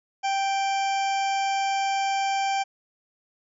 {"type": "harmonic tone", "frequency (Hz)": 784, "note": "G5", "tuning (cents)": 0, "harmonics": [1, 2, 3, 4, 6, 7, 8, 9], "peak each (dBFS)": [-23, -37, -33, -37, -42, -41, -45, -43], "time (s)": [0.23, 2.64], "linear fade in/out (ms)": 20, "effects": []}